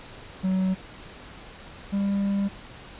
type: tone pair in turn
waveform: triangle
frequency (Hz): 187.9 / 199.07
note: F#3 / G3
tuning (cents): +27 / +27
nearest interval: minor second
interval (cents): 100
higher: second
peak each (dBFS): -19 / -20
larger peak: first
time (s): 0.43-0.75 / 1.92-2.49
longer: second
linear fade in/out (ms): 20
effects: pink hiss -44 dBFS RMS until 2.99 s + resampled to 8000 Hz